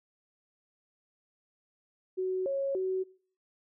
sine tone with pitch steps, 372.9 / 549 / 375.7 Hz, F#4 / C#5 / F#4, +14 / -17 / +26 cents, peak -28 dBFS, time 2.17-3.04 s, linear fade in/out 20 ms, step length 290 ms, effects noise-tail reverb RT60 0.5 s tail -22 dB re dry

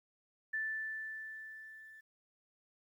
sine tone with level ramp, 1760 Hz, A6, in tune, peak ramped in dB -33 to -53 dBFS, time 0.53-2.01 s, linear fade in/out 10 ms, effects 12-bit

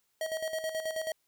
square tone with tremolo, 637 Hz, D#5, 41 cents sharp, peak -31 dBFS, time 0.21-1.12 s, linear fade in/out 2 ms, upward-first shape square, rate 9.3 Hz, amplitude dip 60%, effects white hiss -75 dBFS RMS until 1.27 s

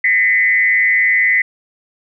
sine tone with frequency modulation, 2010 Hz, B6, 30 cents sharp, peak -10 dBFS, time 0.04-1.42 s, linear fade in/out 5 ms, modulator 172 Hz, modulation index 0.69, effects none

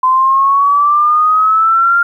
sine exponential sweep, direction up, 1024 to 1402 Hz, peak -7 dBFS, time 0.03-2.03 s, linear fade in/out 5 ms, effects 8-bit

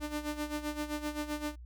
sawtooth tone with tremolo, 298.6 Hz, D4, 29 cents sharp, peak -28 dBFS, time 0-1.56 s, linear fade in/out 50 ms, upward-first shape sine, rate 7.7 Hz, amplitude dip 75%, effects added 60 Hz sine -45 dBFS peak until 1.65 s

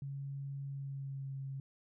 sine tone with pitch glide, 138.7 to 135.77 Hz, C#3 to C#3, +1 to -36 cents, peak -39 dBFS, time 0.02-1.6 s, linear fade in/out 2 ms, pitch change -37 cents, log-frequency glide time 0.67-1.34 s, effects none

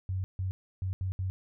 sine tone bursts at uneven times, 93.9 Hz, F#2, 26 cents sharp, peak -29 dBFS, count 5, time 0.09-0.24 / 0.39-0.51 / 0.82-0.93 / 1.01-1.12 / 1.19-1.3 s, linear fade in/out 0 ms, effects none

